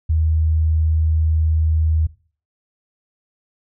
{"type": "tone", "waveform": "sine", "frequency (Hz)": 79.2, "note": "D#2", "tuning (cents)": 31, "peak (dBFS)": -14, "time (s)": [0.09, 2.07], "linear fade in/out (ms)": 10, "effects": ["noise-tail reverb RT60 0.4 s tail -18 dB re dry"]}